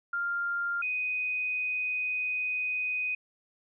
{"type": "tone pair in turn", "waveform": "sine", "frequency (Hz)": [1396.9, 2497], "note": ["F6", "D#7"], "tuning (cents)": [0, 6], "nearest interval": "minor seventh", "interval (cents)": 1006, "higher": "second", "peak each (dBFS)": -28, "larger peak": "neither", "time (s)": [[0.13, 0.82], [0.82, 3.15]], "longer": "second", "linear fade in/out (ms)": 5, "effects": []}